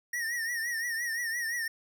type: tone with vibrato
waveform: square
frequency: 1864.7 Hz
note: A#6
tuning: in tune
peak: -31 dBFS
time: 0.13-1.68 s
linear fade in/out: 5 ms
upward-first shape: triangle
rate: 5.8 Hz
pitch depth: 94 cents each way
effects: none